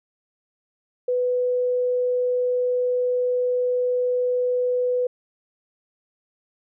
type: tone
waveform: sine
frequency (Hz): 496.7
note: B4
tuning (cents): +10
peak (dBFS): -19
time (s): 1.08-5.07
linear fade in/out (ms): 5
effects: none